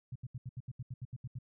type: tone bursts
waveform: sine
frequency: 125.3 Hz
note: B2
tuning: 25 cents sharp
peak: -38 dBFS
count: 12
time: 0.12-1.388 s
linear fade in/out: 5 ms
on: 36 ms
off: 76 ms
effects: none